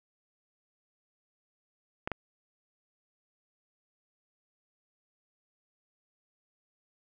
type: clicks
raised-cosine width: 0.5 ms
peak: -17 dBFS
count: 2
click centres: 2.075 / 2.117 s
effects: none